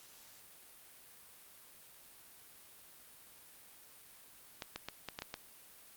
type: clicks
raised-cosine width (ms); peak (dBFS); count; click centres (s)
0.2; -23; 7; 4.622 / 4.76 / 4.886 / 5.087 / 5.189 / 5.221 / 5.341
effects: white hiss -58 dBFS RMS until 5.96 s + Opus 48 kbps